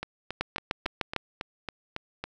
two click trains, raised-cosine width 0.3 ms, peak -17 / -11 dBFS, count 9 / 6, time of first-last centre 0.03-2.24 / 0.41-1.163 s, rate 3.62 / 6.64 Hz, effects none

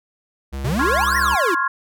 square tone with pitch glide, 68 to 67.37 Hz, C#2 to C#2, -33 to -49 cents, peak -26 dBFS, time 0.52-1.36 s, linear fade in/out 20 ms, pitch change -16 cents, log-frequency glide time 0.73-0.97 s
square exponential two-way sweep, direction up then down, 110.2 to 1975.5 to 305.3 Hz, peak -20 dBFS, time 0.64-1.55 s, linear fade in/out 10 ms, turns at 1.17 s
sine chord, Db major seventh, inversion third, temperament equal with one note detuned, 1046.5 / 1090.9 / 1396.9 / 1661.2 Hz, C6 / Db6 / F6 / Ab6, 0 / -28 / 0 / 0 cents, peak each -23 dBFS, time 0.79-1.68 s, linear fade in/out 5 ms
effects none

